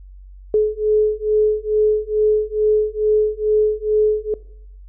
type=beating tone pair; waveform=sine; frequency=425.6 / 427.9 Hz; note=G#4 / A4; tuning=+42 / -48 cents; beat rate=2.3 Hz; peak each=-17 dBFS; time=0.54-4.34 s; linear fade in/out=2 ms; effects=noise-tail reverb RT60 0.8 s tail -21 dB re dry + added 47 Hz sine -37 dBFS peak until 4.88 s